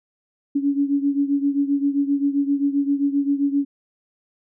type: beating tone pair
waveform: sine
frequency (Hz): 280 / 287.6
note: C#4 / D4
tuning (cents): +18 / -36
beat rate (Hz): 7.6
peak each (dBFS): -19 / -23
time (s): 0.55-3.65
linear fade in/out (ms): 10
effects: none